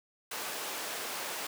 pink high-pass noise, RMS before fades -38 dBFS, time 0.31-1.47 s, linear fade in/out 5 ms, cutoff 500 Hz, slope 12 dB/octave, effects none

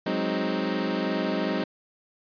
25% pulse chord, Ab dominant seventh, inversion third, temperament equal, 185 / 207.7 / 261.6 / 311.1 Hz, Gb3 / Ab3 / C4 / Eb4, 0 / 0 / 0 / 0 cents, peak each -27 dBFS, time 0.06-1.64 s, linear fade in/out 5 ms, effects resampled to 11025 Hz

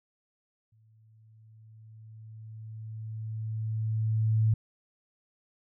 sine tone with exponential growth, 110 Hz, A2, in tune, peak -20 dBFS, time 0.72-4.54 s, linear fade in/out 5 ms, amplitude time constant 830 ms, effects none

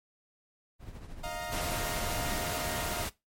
brown noise with tremolo, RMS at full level -40 dBFS, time 0.79-2.55 s, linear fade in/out 50 ms, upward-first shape triangle, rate 13 Hz, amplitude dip 60%
sawtooth chord, Eb suspended second, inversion none, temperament equal with one note detuned, 622.3 / 703.7 / 932.3 Hz, Eb5 / F5 / Bb5, 0 / +13 / 0 cents, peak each -37 / -35 / -39 dBFS, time 1.23-3.05 s, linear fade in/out 10 ms
pink noise, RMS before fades -35 dBFS, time 1.51-3.1 s, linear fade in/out 20 ms
effects noise-tail reverb RT60 0.2 s tail -19 dB re dry + MP3 64 kbps

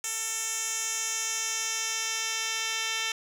10% pulse tone with band-pass filter sweep, 446.3 Hz, A4, 25 cents sharp, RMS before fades -31 dBFS, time 0.04-3.12 s, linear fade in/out 2 ms, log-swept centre 8100 to 4300 Hz, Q 2, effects none

